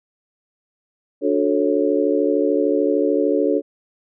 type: chord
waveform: sine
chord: D major seventh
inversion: none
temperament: just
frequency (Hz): 293.7 / 367.1 / 440.5 / 550.6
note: D4 / F#4 / A4 / C#5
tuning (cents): 0 / -14 / +2 / -12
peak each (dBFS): -20 / -22 / -20 / -22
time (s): 1.21-3.62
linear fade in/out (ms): 50
effects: none